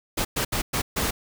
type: noise bursts at uneven times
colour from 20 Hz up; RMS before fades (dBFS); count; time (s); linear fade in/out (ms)
pink; -25; 5; 0.17-0.25 / 0.36-0.45 / 0.52-0.62 / 0.73-0.82 / 0.96-1.11; 10
effects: none